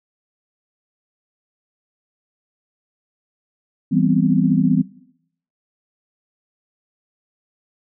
sine chord, C major seventh, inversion first, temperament equal, 164.81 / 196 / 246.9 / 261.6 Hz, E3 / G3 / B3 / C4, 0 / 0 / 0 / 0 cents, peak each -19 dBFS, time 3.91-4.83 s, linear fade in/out 20 ms, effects noise-tail reverb RT60 0.7 s tail -19 dB re dry

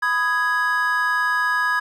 triangle chord, G# minor, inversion first, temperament just, 996.7 / 1245.9 / 1661.2 Hz, B5 / D#6 / G#6, +16 / +2 / 0 cents, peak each -23 / -23 / -18 dBFS, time 0.02-1.8 s, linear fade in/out 10 ms, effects none

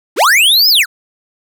square linear two-way sweep, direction up then down, 232.4 to 5270 to 1227 Hz, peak -7 dBFS, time 0.16-0.86 s, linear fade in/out 50 ms, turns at 0.69 s, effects none

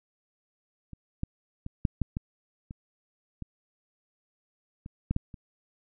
clicks, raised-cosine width 5 ms, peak -30 / -17 / -24 / -11 / -14 / -18 / -27 / -24 / -28 / -14 / -14 / -30 dBFS, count 12, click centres 0.933 / 1.234 / 1.664 / 1.852 / 2.017 / 2.169 / 2.709 / 3.423 / 4.861 / 5.11 / 5.164 / 5.342 s, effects none

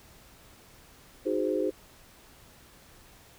sine chord, Ab dominant seventh, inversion second, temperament equal with one note detuned, 311.1 / 370 / 415.3 / 518.7 Hz, Eb4 / Gb4 / Ab4 / C5, 0 / 0 / 0 / -15 cents, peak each -31 dBFS, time 1.25-1.71 s, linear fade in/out 20 ms, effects pink hiss -55 dBFS RMS until 3.38 s

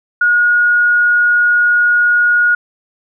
sine tone, 1443 Hz, F#6, 44 cents flat, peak -8 dBFS, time 0.21-2.55 s, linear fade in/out 5 ms, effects none

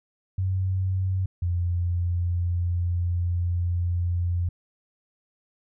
sine tone pair in turn, 94 / 87.51 Hz, F#2 / F2, +28 / +4 cents, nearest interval minor second, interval 124 cents, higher first, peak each -22 dBFS, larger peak neither, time 0.38-1.26 / 1.42-4.49 s, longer second, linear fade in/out 5 ms, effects none

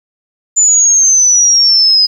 sine exponential sweep, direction down, 7080 to 4978 Hz, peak -5 dBFS, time 0.56-2.07 s, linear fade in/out 20 ms, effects 7-bit

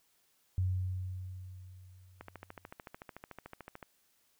sine tone with exponential decay, 92.5 Hz, F#2, in tune, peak -27 dBFS, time 0.58-2.7 s, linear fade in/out 0 ms, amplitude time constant 460 ms
click train, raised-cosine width 0.5 ms, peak -30 dBFS, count 23, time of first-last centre 2.21-3.828 s, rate 13.6 Hz
effects white hiss -72 dBFS RMS until 4.39 s

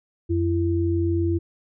sine tone pair together, 89.19 / 336.5 Hz, F2 / E4, +37 / +36 cents, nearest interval octave + major seventh, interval 2299 cents, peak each -22 dBFS, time 0.29-1.39 s, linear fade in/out 20 ms, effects none

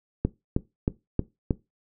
click train, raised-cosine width 3 ms, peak -9 dBFS, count 5, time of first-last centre 0.25-1.508 s, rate 3.18 Hz, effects noise-tail reverb RT60 0.2 s tail -18 dB re dry

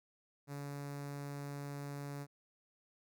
sawtooth tone with notch filter, 142.4 Hz, C#3, 47 cents sharp, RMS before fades -44 dBFS, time 0.47-2.27 s, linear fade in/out 50 ms, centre 3100 Hz, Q 1.6, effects none

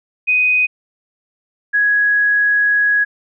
sine tone pair in turn, 2498 / 1667.2 Hz, D#7 / G#6, +6 / +6 cents, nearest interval perfect fifth, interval 700 cents, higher first, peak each -11 / -11 dBFS, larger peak neither, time 0.27-0.67 / 1.73-3.05 s, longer second, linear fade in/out 20 ms, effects none

